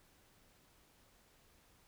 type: silence
effects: pink hiss -68 dBFS RMS until 1.87 s